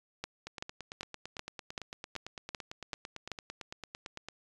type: two click trains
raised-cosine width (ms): 0.2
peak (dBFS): -19 / -24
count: 9 / 35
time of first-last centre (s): 0.24-3.317 / 0.47-4.286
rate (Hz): 2.6 / 8.91
effects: resampled to 24000 Hz